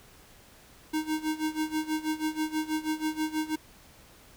square tone with tremolo, 311.1 Hz, D#4, in tune, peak -26 dBFS, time 0.93-3.56 s, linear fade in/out 10 ms, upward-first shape sine, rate 6.2 Hz, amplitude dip 85%, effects pink hiss -55 dBFS RMS until 4.36 s

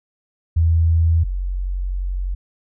sine tone pair in turn, 82.41 / 45.83 Hz, E2 / F#1, 0 / -16 cents, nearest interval minor seventh, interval 1016 cents, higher first, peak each -12 / -20 dBFS, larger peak first, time 0.56-1.24 / 1.24-2.35 s, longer second, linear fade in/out 10 ms, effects none

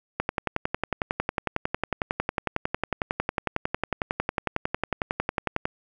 click train, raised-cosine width 0.5 ms, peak -9 dBFS, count 61, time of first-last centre 0.2-5.655 s, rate 11 Hz, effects none

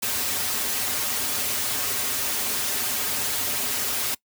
white noise with comb filter, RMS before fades -26 dBFS, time 0.02-4.15 s, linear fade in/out 10 ms, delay 6 ms, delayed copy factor -0.95, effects noise-tail reverb RT60 0.1 s tail -22 dB re dry + high-pass 80 Hz 12 dB/octave

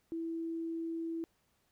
sine tone, 329.6 Hz, E4, in tune, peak -35 dBFS, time 0.12-1.24 s, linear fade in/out 0 ms, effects pink hiss -75 dBFS RMS until 1.71 s

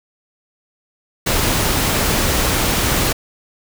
pink noise, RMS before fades -17 dBFS, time 1.26-3.13 s, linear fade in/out 10 ms, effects none

